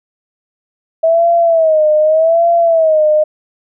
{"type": "tone with vibrato", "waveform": "sine", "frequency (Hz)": 645, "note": "E5", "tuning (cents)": -38, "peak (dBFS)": -7, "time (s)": [1.03, 3.24], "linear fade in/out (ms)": 10, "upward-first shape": "sine", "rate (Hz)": 0.84, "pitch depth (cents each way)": 98, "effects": []}